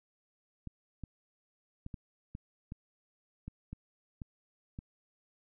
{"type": "clicks", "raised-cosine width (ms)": 5, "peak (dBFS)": -29, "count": 10, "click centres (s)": [0.673, 1.037, 1.864, 1.942, 2.351, 2.721, 3.48, 3.73, 4.218, 4.789], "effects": []}